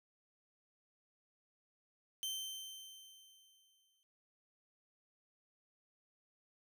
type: tone with exponential decay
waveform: sawtooth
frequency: 3104 Hz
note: G7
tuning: 18 cents flat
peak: -34 dBFS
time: 2.23-4.03 s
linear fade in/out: 0 ms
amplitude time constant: 390 ms
effects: none